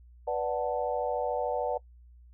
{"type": "chord", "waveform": "sine", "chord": "B minor seventh", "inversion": "none", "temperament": "equal", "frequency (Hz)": [493.9, 587.3, 740, 880], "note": ["B4", "D5", "F#5", "A5"], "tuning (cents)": [0, 0, 0, 0], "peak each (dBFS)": [-32, -32, -33, -36], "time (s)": [0.27, 1.78], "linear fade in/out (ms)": 10, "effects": ["noise-tail reverb RT60 0.1 s tail -22 dB re dry", "added 60 Hz sine -51 dBFS peak until 2.33 s"]}